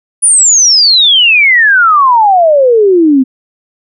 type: exponential sweep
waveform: sine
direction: down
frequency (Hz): 9860 to 253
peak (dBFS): -3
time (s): 0.22-3.24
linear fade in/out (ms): 20
effects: none